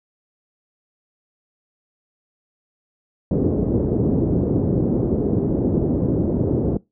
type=low-pass noise; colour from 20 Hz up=white; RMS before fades=-19 dBFS; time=3.31-6.77 s; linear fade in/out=2 ms; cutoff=390 Hz; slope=24 dB/octave; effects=noise-tail reverb RT60 0.2 s tail -22 dB re dry + high-pass 60 Hz 12 dB/octave